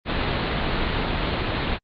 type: low-pass noise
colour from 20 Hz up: pink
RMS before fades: -24 dBFS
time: 0.05-1.79 s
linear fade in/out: 50 ms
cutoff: 4300 Hz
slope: 96 dB/octave
effects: Opus 32 kbps